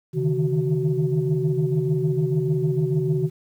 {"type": "tone cluster", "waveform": "sine", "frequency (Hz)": [136.7, 151.8, 158.5, 373.8], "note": ["C#3", "D#3", "D#3", "F#4"], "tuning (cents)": [-24, -42, 32, 18], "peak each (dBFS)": -24, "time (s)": [0.13, 3.3], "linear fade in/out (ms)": 50, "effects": ["tanh soft clip ceiling -11 dBFS", "9-bit"]}